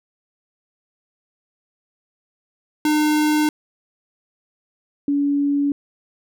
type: tone pair in turn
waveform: square / sine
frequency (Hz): 303.1 / 284.7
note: D#4 / C#4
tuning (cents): -45 / +46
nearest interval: minor second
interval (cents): 109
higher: first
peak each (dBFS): -16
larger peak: neither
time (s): 2.85-3.49 / 5.08-5.72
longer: neither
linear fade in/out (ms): 2
effects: none